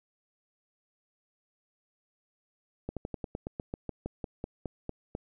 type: slowing click train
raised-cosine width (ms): 2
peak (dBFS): -21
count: 16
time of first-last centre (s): 2.89-5.151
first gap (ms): 77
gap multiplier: 1.09
effects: none